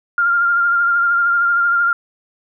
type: tone with vibrato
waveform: sine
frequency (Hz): 1396.9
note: F6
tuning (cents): 0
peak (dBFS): -12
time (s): 0.18-1.93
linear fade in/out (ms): 2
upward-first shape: sine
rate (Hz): 13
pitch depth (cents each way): 25
effects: none